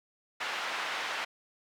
pink band-pass noise, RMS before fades -35 dBFS, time 0.4-1.25 s, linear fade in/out 10 ms, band 1000 to 3000 Hz, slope 12 dB/octave, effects none

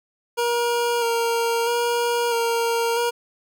25% pulse tone with vibrato, 469.7 Hz, A#4, 13 cents sharp, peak -16 dBFS, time 0.37-3.11 s, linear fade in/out 20 ms, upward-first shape square, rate 0.77 Hz, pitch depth 19 cents each way, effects none

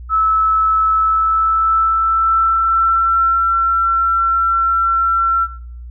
sine tone with pitch glide, 1304 to 1351.5 Hz, E6 to E6, -19 to +43 cents, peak -11 dBFS, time 0.09-5.48 s, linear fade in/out 50 ms, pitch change +62 cents, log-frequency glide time 0.94-3.34 s, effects noise-tail reverb RT60 0.5 s tail -17 dB re dry + added 60 Hz sine -29 dBFS peak until 5.9 s

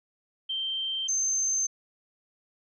sine tone pair in turn, 3136 / 6272 Hz, G7 / G8, 0 / 0 cents, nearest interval octave, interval 1200 cents, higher second, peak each -28 / -24 dBFS, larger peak second, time 0.49-1.08 / 1.08-1.67 s, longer neither, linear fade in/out 10 ms, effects none

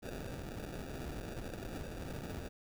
pink noise with sample-and-hold, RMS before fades -43 dBFS, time 0.02-2.49 s, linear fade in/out 20 ms, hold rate 1050 Hz, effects none

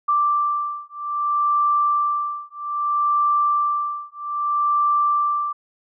sine beating tone pair, 1174.7 / 1175.32 Hz, D6 / D6, 0 / +1 cents, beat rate 0.62 Hz, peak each -21 / -21 dBFS, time 0.08-5.53 s, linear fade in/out 10 ms, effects none

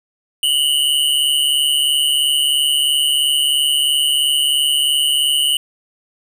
square tone pair together, 2883 / 3026 Hz, F#7 / F#7, -46 / +38 cents, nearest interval minor second, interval 84 cents, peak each -17 dBFS, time 0.43-5.57 s, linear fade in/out 2 ms, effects none

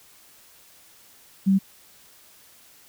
sine tone, 193.4 Hz, G3, 23 cents flat, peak -15 dBFS, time 1.46-1.59 s, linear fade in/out 20 ms, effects white hiss -53 dBFS RMS until 2.88 s

